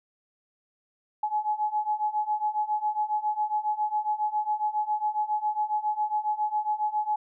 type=beating tone pair; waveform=sine; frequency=844 / 851.3 Hz; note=G#5 / G#5; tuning=+28 / +43 cents; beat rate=7.3 Hz; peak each=-29 / -27 dBFS; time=1.23-7.16 s; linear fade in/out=5 ms; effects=none